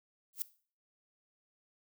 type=noise with exponential growth; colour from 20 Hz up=violet; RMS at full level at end=-31 dBFS; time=0.33-0.42 s; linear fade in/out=0 ms; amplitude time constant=18 ms; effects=noise-tail reverb RT60 0.4 s tail -17 dB re dry